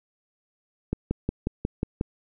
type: click train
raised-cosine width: 3 ms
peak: -12 dBFS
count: 7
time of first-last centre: 0.93-2.011 s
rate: 5.55 Hz
effects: none